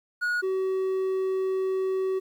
triangle tone pair in turn, 1451 / 379 Hz, F#6 / F#4, -34 / +42 cents, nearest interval octave + major seventh, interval 2324 cents, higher first, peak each -22 dBFS, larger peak neither, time 0.21-0.42 / 0.42-2.2 s, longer second, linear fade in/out 20 ms, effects 10-bit

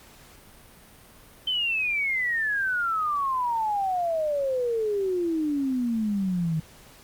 sine exponential sweep, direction down, 3100 to 155.56 Hz, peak -23 dBFS, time 1.47-6.6 s, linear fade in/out 5 ms, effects pink hiss -51 dBFS RMS until 7.03 s + Opus 48 kbps

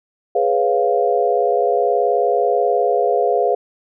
sine chord, C# dominant seventh, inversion second, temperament equal, 415.3 / 493.9 / 554.4 / 698.5 Hz, G#4 / B4 / C#5 / E#5, 0 / 0 / 0 / 0 cents, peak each -19 / -19 / -22 / -18 dBFS, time 0.35-3.55 s, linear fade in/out 5 ms, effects none

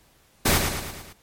pink noise with echo, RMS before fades -19 dBFS, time 0.45-0.58 s, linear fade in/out 10 ms, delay 110 ms, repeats 5, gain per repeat -5 dB, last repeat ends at 1.13 s, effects pink hiss -59 dBFS RMS until 1.22 s + MP3 64 kbps

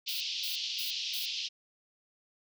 pink band-pass noise, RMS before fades -36 dBFS, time 0.06-1.49 s, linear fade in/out 20 ms, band 2800 to 5400 Hz, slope 48 dB/octave
violet noise bursts, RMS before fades -40 dBFS, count 4, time 0.08-1.26 s, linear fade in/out 10 ms, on 130 ms, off 220 ms
effects none

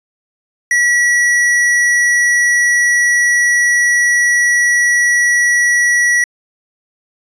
sine tone with tanh clipping, 1935 Hz, B6, 36 cents flat, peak -11 dBFS, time 0.71-6.24 s, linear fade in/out 2 ms, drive 16 dB, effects resampled to 22050 Hz

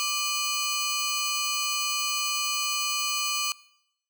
15% pulse ring-modulated tone, 1811 Hz, A6, 49 cents sharp, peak -16 dBFS, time 0-3.52 s, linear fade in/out 0 ms, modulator 639 Hz, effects noise-tail reverb RT60 0.8 s tail -23 dB re dry

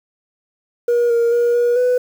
sine tone with pitch steps, 477.4 / 467.9 / 476 / 480.1 / 497 Hz, A#4 / A#4 / A#4 / B4 / B4, +41 / +6 / +36 / -49 / +11 cents, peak -10 dBFS, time 0.88-1.98 s, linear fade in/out 5 ms, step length 220 ms, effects tanh soft clip ceiling -11 dBFS + 7-bit

